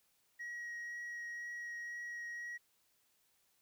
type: tone with vibrato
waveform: sine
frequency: 1900 Hz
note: A#6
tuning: 33 cents sharp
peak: -39 dBFS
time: 0.39-2.58 s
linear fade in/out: 20 ms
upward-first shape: triangle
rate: 2 Hz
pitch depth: 10 cents each way
effects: tanh soft clip ceiling -41 dBFS + white hiss -75 dBFS RMS until 3.61 s